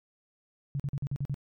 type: tone bursts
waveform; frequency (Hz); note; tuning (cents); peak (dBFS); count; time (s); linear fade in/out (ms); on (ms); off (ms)
sine; 140; C#3; +18; -28; 7; 0.75-1.343; 0; 47; 44
effects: MP3 96 kbps